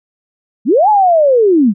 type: linear two-way sweep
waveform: sine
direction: up then down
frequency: 182.2 to 870 to 182.2 Hz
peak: -6 dBFS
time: 0.65-1.74 s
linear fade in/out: 50 ms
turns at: 0.89 s
effects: none